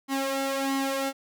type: tone with flanger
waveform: sawtooth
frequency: 271.6 Hz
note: C#4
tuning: 35 cents flat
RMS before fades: -28 dBFS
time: 0.08-1.13 s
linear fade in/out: 50 ms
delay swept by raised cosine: 0.97 to 2.27 ms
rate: 1.5 Hz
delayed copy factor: +0.7
effects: none